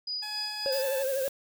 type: tone with tremolo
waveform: sine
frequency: 4934 Hz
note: D#8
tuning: 15 cents flat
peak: -30 dBFS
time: 0.07-0.82 s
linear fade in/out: 5 ms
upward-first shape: sine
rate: 3.7 Hz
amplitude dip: 50%
type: tone with pitch glide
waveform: 15% pulse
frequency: 847 to 873.8 Hz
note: G#5 to A5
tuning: +34 to -12 cents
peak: -32 dBFS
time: 0.22-1.03 s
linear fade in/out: 10 ms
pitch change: +54 cents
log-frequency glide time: 0.68-0.82 s
type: tone with vibrato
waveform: triangle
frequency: 536 Hz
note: C5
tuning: 42 cents sharp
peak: -25 dBFS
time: 0.66-1.28 s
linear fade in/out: 0 ms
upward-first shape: triangle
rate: 12 Hz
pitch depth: 78 cents each way
type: noise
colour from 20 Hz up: blue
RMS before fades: -38 dBFS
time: 0.72-1.29 s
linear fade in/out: 5 ms
effects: none